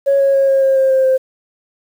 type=tone with pitch steps; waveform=sine; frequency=554 / 549.5 / 545.1 / 540.7 / 536.4 / 532 / 527.8 / 523.5 Hz; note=C#5 / C#5 / C#5 / C#5 / C5 / C5 / C5 / C5; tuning=-1 / -15 / -29 / -43 / +43 / +29 / +15 / +1 cents; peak=-8 dBFS; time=0.06-1.18 s; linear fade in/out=20 ms; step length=140 ms; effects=tanh soft clip ceiling -6 dBFS + 7-bit